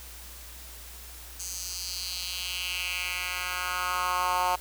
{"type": "tone with high-pass filter sweep", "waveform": "10% pulse", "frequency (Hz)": 180.7, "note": "F#3", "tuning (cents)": -41, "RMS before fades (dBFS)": -31, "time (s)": [1.39, 4.56], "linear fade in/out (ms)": 10, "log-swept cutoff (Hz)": [6600, 840], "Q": 2.7, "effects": ["added 60 Hz sine -46 dBFS peak until 4.6 s", "white hiss -46 dBFS RMS until 4.6 s"]}